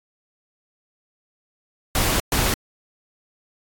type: noise bursts at uneven times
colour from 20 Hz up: pink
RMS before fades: -20 dBFS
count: 2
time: 1.95-2.2 / 2.32-2.54 s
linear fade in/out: 2 ms
effects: AAC 64 kbps